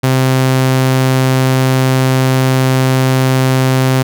sawtooth tone, 130.7 Hz, C3, 1 cent flat, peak -5 dBFS, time 0.03-4.03 s, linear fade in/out 10 ms, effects none

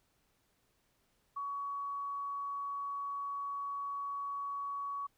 sine tone, 1125 Hz, C#6, 25 cents sharp, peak -36 dBFS, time 1.36-5.07 s, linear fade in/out 10 ms, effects pink hiss -75 dBFS RMS until 5.17 s

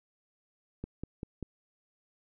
click train, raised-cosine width 3 ms, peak -24 dBFS, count 4, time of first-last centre 0.84-1.427 s, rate 5.11 Hz, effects none

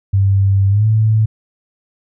sine tone with pitch glide, 98 to 109.37 Hz, G2 to A2, 0 to -10 cents, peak -9 dBFS, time 0.13-1.26 s, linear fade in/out 10 ms, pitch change +190 cents, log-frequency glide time 0.69-0.86 s, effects none

